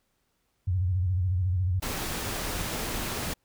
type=tone with vibrato; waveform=sine; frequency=91.2 Hz; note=F#2; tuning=24 cents flat; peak=-23 dBFS; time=0.67-1.8 s; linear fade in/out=10 ms; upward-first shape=square; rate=14 Hz; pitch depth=84 cents each way
type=noise; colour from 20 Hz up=pink; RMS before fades=-32 dBFS; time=1.82-3.34 s; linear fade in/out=10 ms
effects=pink hiss -74 dBFS RMS until 3.44 s

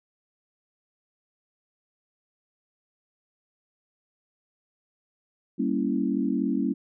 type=chord; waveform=sine; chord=G diminished seventh; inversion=none; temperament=equal; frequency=196 / 233.1 / 277.2 / 329.6 Hz; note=G3 / Bb3 / Db4 / Fb4; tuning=0 / 0 / 0 / 0 cents; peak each=-29 / -28 / -27 / -31 dBFS; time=5.58-6.74 s; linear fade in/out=20 ms; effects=none

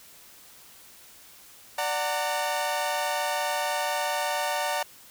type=chord; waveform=sawtooth; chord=D augmented; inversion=none; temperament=equal with one note detuned; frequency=587.3 / 740 / 913.1 Hz; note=D5 / F#5 / A#5; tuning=0 / 0 / -36 cents; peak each=-27 / -27 / -26 dBFS; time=1.78-4.83 s; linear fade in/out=5 ms; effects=white hiss -51 dBFS RMS until 5.1 s

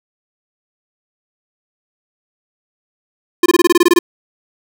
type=tone bursts; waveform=square; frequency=349.2 Hz; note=F4; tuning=in tune; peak=-7 dBFS; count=11; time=3.43-3.99 s; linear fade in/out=5 ms; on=30 ms; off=23 ms; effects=none

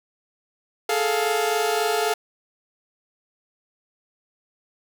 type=tone cluster; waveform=sawtooth; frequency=420.5 / 444.2 / 701 Hz; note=G#4 / A4 / F5; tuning=+22 / +16 / +6 cents; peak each=-21 dBFS; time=0.89-2.14 s; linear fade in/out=5 ms; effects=none

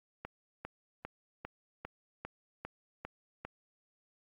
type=click train; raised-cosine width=0.5 ms; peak=-25 dBFS; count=9; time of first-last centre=0.25-3.45 s; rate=2.5 Hz; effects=AAC 64 kbps

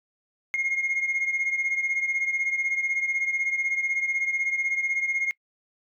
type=beating tone pair; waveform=sine; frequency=2141 / 2157 Hz; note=C7 / C#7; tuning=+39 / -48 cents; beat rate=16 Hz; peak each=-23 / -28 dBFS; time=0.54-5.31 s; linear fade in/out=0 ms; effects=noise-tail reverb RT60 0.1 s tail -24 dB re dry + tanh soft clip ceiling -20 dBFS

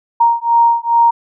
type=beating tone pair; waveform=sine; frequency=932.3 / 934.7 Hz; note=A#5 / A#5; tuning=0 / +4 cents; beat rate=2.4 Hz; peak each=-12 dBFS; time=0.2-1.11 s; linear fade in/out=10 ms; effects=none

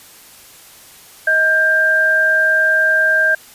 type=tone pair together; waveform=sine; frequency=631 / 1590 Hz; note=D#5 / G6; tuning=+24 / +24 cents; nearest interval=octave + major third; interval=1600 cents; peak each=-20 / -11 dBFS; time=1.27-3.35 s; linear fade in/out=5 ms; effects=white hiss -42 dBFS RMS until 3.54 s + resampled to 32000 Hz

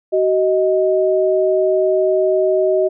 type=tone pair together; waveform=sine; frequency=377.9 / 626 Hz; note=F#4 / D#5; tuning=+37 / +10 cents; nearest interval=major sixth; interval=873 cents; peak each=-15 dBFS; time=0.12-2.89 s; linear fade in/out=20 ms; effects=none

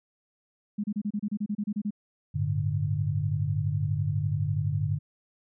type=tone bursts; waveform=sine; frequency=207.7 Hz; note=G#3; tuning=in tune; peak=-26 dBFS; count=13; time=0.78-1.907 s; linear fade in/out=10 ms; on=59 ms; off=30 ms
type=chord; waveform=sine; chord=G suspended second; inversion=none; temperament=equal; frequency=98 / 110 / 146.83 Hz; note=G2 / A2 / D3; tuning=0 / 0 / 0 cents; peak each=-29 / -31 / -28 dBFS; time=2.34-4.99 s; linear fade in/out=20 ms
effects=none

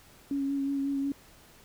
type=tone with vibrato; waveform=sine; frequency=277.2 Hz; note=C#4; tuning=in tune; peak=-27 dBFS; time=0.31-1.12 s; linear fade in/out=2 ms; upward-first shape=sine; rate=5.5 Hz; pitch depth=20 cents each way; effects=pink hiss -56 dBFS RMS until 1.64 s

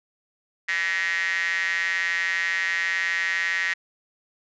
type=tone with high-pass filter; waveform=square; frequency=89.7 Hz; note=F2; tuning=47 cents sharp; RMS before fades=-25 dBFS; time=0.68-3.74 s; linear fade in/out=10 ms; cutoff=1900 Hz; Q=9.6; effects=resampled to 16000 Hz

